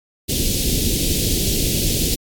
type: band-stop noise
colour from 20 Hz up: pink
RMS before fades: -19 dBFS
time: 0.28-2.16 s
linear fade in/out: 20 ms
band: 420 to 3100 Hz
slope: 24 dB/octave
effects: AAC 64 kbps